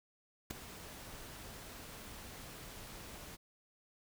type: noise with ADSR envelope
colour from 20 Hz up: pink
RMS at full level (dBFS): -38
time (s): 0.5-3.37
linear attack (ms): 9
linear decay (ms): 6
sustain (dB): -12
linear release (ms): 24
effects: none